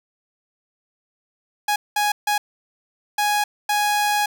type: tone bursts at uneven times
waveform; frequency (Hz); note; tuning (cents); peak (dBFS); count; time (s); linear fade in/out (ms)
sawtooth; 830.6; G#5; 0; -14; 5; 1.68-1.76 / 1.96-2.12 / 2.27-2.38 / 3.18-3.44 / 3.69-4.26; 5
effects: none